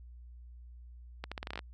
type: accelerating click train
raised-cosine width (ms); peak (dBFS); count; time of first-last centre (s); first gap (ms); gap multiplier
0.3; -22; 10; 1.24-1.591; 76; 0.82
effects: added 60 Hz sine -48 dBFS peak until 1.73 s